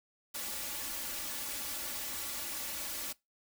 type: noise with comb filter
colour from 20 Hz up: white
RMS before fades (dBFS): -39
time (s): 0.34-3.13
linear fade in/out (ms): 10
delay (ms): 3.5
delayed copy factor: +0.85
effects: noise-tail reverb RT60 0.2 s tail -22 dB re dry